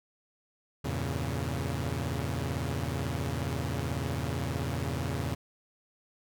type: chord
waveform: sawtooth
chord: E diminished seventh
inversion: none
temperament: equal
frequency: 82.41 / 98 / 116.54 / 138.59 Hz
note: E2 / G2 / Bb2 / Db3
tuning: 0 / 0 / 0 / 0 cents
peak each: -31 / -36 / -32 / -31 dBFS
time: 0.84-5.35 s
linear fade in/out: 10 ms
effects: none